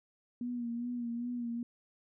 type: tone with vibrato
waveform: sine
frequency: 239.3 Hz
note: A#3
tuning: 46 cents sharp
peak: -34 dBFS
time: 0.41-1.63 s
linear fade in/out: 2 ms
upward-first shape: sine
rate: 2.5 Hz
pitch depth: 42 cents each way
effects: none